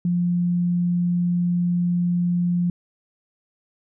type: tone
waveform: sine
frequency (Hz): 175.4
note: F3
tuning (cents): +8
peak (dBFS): -18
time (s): 0.05-2.7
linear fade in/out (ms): 2
effects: none